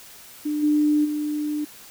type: tone with level steps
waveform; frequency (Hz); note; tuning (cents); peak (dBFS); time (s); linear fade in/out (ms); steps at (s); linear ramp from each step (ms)
sine; 298.9; D4; +31; -22 / -16 / -23; 0.45-1.65; 10; 0.62 / 1.04; 20
effects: white hiss -45 dBFS RMS until 1.9 s